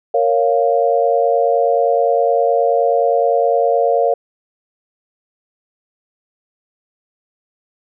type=chord; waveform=sine; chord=Bb minor; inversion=none; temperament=equal with one note detuned; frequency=464.8 / 554.4 / 698.5 Hz; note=Bb4 / Db5 / F5; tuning=-5 / 0 / 0 cents; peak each=-16 dBFS; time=0.14-4.14 s; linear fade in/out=5 ms; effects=none